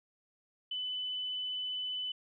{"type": "tone", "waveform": "sine", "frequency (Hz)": 3005, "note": "F#7", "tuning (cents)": 26, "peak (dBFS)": -34, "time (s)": [0.71, 2.12], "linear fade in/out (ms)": 5, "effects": []}